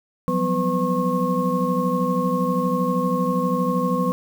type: tone cluster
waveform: sine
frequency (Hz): 176.2 / 188.8 / 249.9 / 502 / 1084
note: F3 / F#3 / B3 / B4 / C#6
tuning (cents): +16 / +35 / +21 / +28 / -39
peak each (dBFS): -25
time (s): 0.28-4.12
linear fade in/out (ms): 0
effects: 7-bit